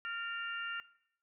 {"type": "harmonic tone with a mistuned harmonic", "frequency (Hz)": 465.1, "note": "A#4", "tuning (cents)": -4, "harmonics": [3, 4, 5, 6], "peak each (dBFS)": [-39, -44, -53, -44], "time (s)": [0.05, 0.8], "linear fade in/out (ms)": 0, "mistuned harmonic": 4, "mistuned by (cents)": -40, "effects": ["noise-tail reverb RT60 0.7 s tail -18 dB re dry"]}